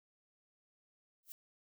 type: noise with exponential growth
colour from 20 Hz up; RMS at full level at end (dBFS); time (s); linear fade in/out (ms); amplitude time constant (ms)
violet; -43; 1.23-1.32; 0; 18
effects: none